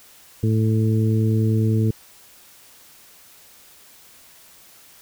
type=harmonic tone; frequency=110 Hz; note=A2; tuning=in tune; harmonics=1 / 2 / 3 / 4; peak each=-17 / -23 / -27 / -29 dBFS; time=0.43-1.91 s; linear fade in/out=5 ms; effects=white hiss -49 dBFS RMS until 5.01 s